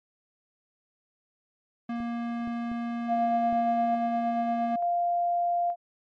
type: tone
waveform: square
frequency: 235.2 Hz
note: A#3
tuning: 16 cents sharp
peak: -30 dBFS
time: 1.89-4.76 s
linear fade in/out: 5 ms
type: clicks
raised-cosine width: 3 ms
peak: -31 dBFS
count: 4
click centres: 2.003 / 2.475 / 2.716 / 3.527 s
type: tone with tremolo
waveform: sine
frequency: 697 Hz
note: F5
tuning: 4 cents flat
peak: -23 dBFS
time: 3.07-5.76 s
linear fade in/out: 50 ms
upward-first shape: square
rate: 0.57 Hz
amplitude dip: 30%
effects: low-pass 2000 Hz 12 dB/octave + MP3 48 kbps